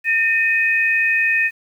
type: tone pair together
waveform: sine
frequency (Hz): 1818 / 2511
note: A#6 / D#7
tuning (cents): -44 / +15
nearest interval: tritone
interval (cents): 559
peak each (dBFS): -17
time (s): 0.04-1.51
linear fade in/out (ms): 50
effects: 8-bit